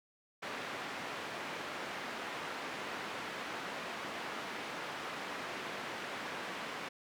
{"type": "band-pass noise", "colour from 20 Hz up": "white", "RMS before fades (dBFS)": -42, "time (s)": [0.42, 6.89], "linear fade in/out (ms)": 10, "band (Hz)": [190, 2000], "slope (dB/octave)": 12, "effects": []}